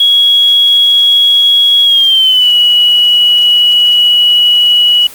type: tone with pitch glide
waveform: sine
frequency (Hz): 3325 to 2928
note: G#7 to F#7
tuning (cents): +1 to -19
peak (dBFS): -4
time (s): 0-5.07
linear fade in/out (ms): 5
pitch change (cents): -220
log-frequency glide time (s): 1.84-2.52
effects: white hiss -31 dBFS RMS until 5.14 s + Opus 32 kbps